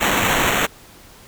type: noise with sample-and-hold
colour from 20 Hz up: blue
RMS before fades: -18 dBFS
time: 0-0.67 s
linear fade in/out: 20 ms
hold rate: 4900 Hz
effects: pink hiss -45 dBFS RMS until 1.27 s